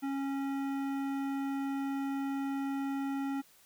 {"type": "tone with hard clipping", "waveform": "sine", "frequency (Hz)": 274.6, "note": "C#4", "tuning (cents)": -16, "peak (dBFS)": -34, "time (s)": [0.02, 3.42], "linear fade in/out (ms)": 20, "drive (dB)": 14, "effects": ["white hiss -62 dBFS RMS until 3.65 s"]}